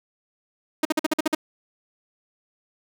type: tone bursts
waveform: sawtooth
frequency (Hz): 311.1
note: D#4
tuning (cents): 0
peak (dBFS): -14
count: 8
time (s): 0.83-1.349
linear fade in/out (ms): 5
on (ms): 22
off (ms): 49
effects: none